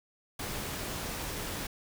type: noise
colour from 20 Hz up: pink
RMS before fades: -37 dBFS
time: 0.39-1.67 s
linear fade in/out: 5 ms
effects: none